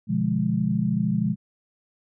sine chord, B diminished seventh, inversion none, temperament equal, 123.47 / 146.83 / 174.61 / 207.7 Hz, B2 / D3 / F3 / Ab3, 0 / 0 / 0 / 0 cents, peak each -28 / -30 / -25 / -24 dBFS, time 0.07-1.36 s, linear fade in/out 50 ms, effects none

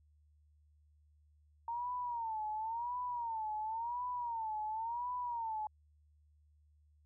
sine tone with vibrato, 920 Hz, A#5, 23 cents flat, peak -36 dBFS, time 1.68-5.67 s, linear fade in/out 2 ms, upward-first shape sine, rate 0.94 Hz, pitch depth 130 cents each way, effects added 75 Hz sine -65 dBFS peak until 7.05 s

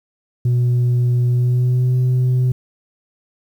sine tone with pitch glide, 122.4 to 126.72 Hz, B2 to B2, -15 to +45 cents, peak -10 dBFS, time 0.45-2.52 s, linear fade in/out 5 ms, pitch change +60 cents, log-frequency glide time 1.29-1.95 s, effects tanh soft clip ceiling -12 dBFS + 8-bit

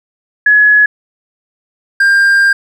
sine / triangle tone pair in turn, 1691 / 1597.8 Hz, G#6 / G6, +31 / +33 cents, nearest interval minor second, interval 98 cents, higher first, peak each -4 dBFS, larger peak neither, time 0.46-0.86 / 2-2.53 s, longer second, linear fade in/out 5 ms, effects none

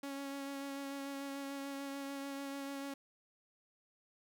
sawtooth tone with vibrato, 277.2 Hz, C#4, in tune, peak -37 dBFS, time 0.03-2.94 s, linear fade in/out 5 ms, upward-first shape sine, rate 6.8 Hz, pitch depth 16 cents each way, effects none

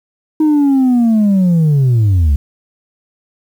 sine linear sweep, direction down, 314 to 66.4 Hz, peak -5 dBFS, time 0.4-2.36 s, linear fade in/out 5 ms, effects tanh soft clip ceiling -7 dBFS + 7-bit

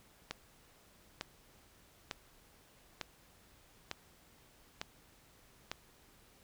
click train, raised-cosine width 0.2 ms, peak -20 dBFS, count 7, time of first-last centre 0.31-5.715 s, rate 1.11 Hz, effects pink hiss -64 dBFS RMS until 6.43 s

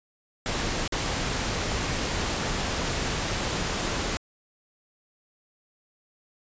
pink noise with dropouts, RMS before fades -28 dBFS, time 0.46-4.17 s, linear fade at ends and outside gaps 0 ms, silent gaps 0.877-0.923 s, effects resampled to 16000 Hz

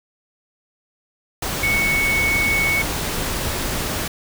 sine tone in noise, 2217 Hz, C#7, in tune, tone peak -17 dBFS, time 1.63-2.82 s, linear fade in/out 5 ms, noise pink, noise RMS -24 dBFS, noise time 1.42-4.08 s, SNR +4 dB, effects none

